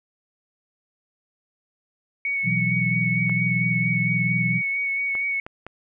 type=tone with vibrato; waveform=sine; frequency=2225 Hz; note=C#7; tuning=6 cents sharp; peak=-22 dBFS; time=2.25-5.4 s; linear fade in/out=2 ms; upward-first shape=sine; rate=4.4 Hz; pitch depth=19 cents each way
type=chord; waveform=sine; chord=B suspended fourth; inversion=none; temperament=equal; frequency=123.47 / 164.81 / 185 Hz; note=B2 / E3 / F#3; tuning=0 / 0 / 0 cents; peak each=-26 dBFS; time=2.43-4.62 s; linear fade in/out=50 ms
type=clicks; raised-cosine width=0.5 ms; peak=-21 dBFS; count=4; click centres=3.296 / 5.152 / 5.465 / 5.666 s
effects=none